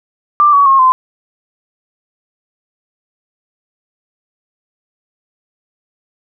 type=tone with pitch steps; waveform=sine; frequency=1182 / 1129.9 / 1080.1 / 1032.6 Hz; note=D6 / C#6 / C#6 / C6; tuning=+11 / +33 / -45 / -23 cents; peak=-5 dBFS; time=0.4-0.92 s; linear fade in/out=0 ms; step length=130 ms; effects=none